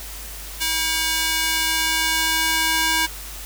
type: tone with high-pass filter sweep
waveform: square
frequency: 321.5 Hz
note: E4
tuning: 43 cents flat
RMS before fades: -21 dBFS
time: 0.6-3.07 s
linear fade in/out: 20 ms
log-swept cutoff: 2400 to 1300 Hz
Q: 0.73
effects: added 50 Hz sine -36 dBFS peak until 3.45 s + white hiss -36 dBFS RMS until 3.45 s